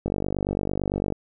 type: click train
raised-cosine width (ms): 2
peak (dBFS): -12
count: 53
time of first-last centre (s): 0.06-1.123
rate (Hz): 48.9
effects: none